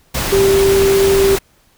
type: tone in noise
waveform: sine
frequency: 391.4 Hz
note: G4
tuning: 3 cents flat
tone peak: -9 dBFS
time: 0.32-1.36 s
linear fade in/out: 10 ms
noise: pink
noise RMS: -19 dBFS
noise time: 0.14-1.39 s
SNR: +7 dB
effects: pink hiss -54 dBFS RMS until 1.77 s